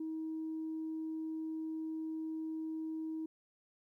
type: tone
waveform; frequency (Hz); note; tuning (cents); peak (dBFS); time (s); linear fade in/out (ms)
sine; 318; D#4; +38; -36; 0-3.26; 5
effects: tanh soft clip ceiling -33 dBFS + 13-bit